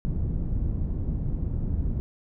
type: low-pass noise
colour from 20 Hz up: pink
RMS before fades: -27 dBFS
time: 0.05-2 s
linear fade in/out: 0 ms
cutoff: 170 Hz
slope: 12 dB/octave
effects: none